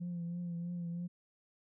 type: tone with vibrato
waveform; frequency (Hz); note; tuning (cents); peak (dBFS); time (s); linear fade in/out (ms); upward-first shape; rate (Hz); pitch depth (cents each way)
sine; 172.9; F3; -17; -35; 0-1.08; 20; triangle; 3.1; 40
effects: tanh soft clip ceiling -34 dBFS